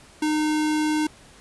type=tone; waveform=square; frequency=306.2 Hz; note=D#4; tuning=28 cents flat; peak=-21 dBFS; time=0.22-1.07 s; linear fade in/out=5 ms; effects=pink hiss -50 dBFS RMS until 1.4 s + resampled to 24000 Hz